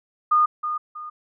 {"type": "tone with echo", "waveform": "sine", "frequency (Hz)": 1223, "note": "D#6", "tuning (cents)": -30, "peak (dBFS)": -14, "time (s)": [0.31, 0.46], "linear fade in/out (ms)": 10, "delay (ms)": 320, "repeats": 2, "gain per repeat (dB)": -9, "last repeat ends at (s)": 1.1, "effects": []}